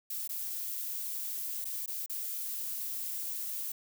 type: noise with dropouts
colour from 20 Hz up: violet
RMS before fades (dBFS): -37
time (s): 0.1-3.72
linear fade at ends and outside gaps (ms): 5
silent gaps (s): 0.277-0.292 / 1.645-1.652 / 1.861-1.877 / 2.062-2.096
effects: none